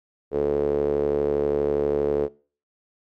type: tone with band-pass filter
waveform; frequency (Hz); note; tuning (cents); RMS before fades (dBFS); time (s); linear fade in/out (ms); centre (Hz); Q
sawtooth; 72.4; D2; -24; -23; 0.31-2.29; 50; 440; 6.2
effects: noise-tail reverb RT60 0.4 s tail -22 dB re dry